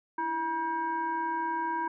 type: tone with frequency modulation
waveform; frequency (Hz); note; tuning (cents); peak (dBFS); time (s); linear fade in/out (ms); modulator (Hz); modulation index
sine; 960; B5; -49; -28; 0.18-1.88; 5; 628; 0.72
effects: none